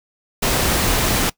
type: noise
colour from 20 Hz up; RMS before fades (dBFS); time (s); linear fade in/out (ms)
pink; -18; 0.42-1.3; 10
effects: noise-tail reverb RT60 0.1 s tail -21 dB re dry